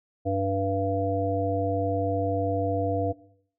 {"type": "harmonic tone", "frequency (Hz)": 97.6, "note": "G2", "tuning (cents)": -7, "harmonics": [1, 3, 5, 7], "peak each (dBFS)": [-29, -29, -29, -29], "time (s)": [0.25, 3.13], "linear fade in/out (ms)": 20, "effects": ["noise-tail reverb RT60 0.6 s tail -17 dB re dry"]}